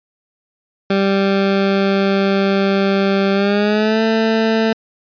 20% pulse tone with pitch glide, 196 to 222.6 Hz, G3 to A3, 0 to +20 cents, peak -8 dBFS, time 0.9-4.73 s, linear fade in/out 5 ms, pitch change +220 cents, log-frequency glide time 3.33-4.02 s, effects resampled to 11025 Hz

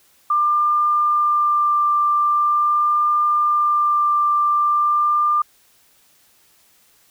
sine tone with vibrato, 1191 Hz, D6, 24 cents sharp, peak -14 dBFS, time 0.3-5.42 s, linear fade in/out 5 ms, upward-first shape sine, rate 0.43 Hz, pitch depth 10 cents each way, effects white hiss -56 dBFS RMS until 7.1 s

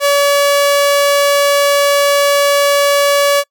sawtooth tone, 569 Hz, C#5, 45 cents sharp, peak -5 dBFS, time 0-3.44 s, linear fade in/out 50 ms, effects noise-tail reverb RT60 0.1 s tail -24 dB re dry

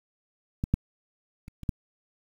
clicks, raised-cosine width 5 ms, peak -15 / -9 / -30 / -27 / -13 dBFS, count 5, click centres 0.639 / 0.74 / 1.481 / 1.633 / 1.692 s, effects 8-bit

